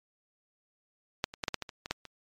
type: clicks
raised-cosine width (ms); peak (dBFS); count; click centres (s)
0.2; -9 / -25 / -14 / -11 / -12 / -18 / -24 / -21 / -12 / -26; 10; 1.241 / 1.339 / 1.438 / 1.482 / 1.543 / 1.623 / 1.692 / 1.859 / 1.91 / 2.053
effects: MP3 64 kbps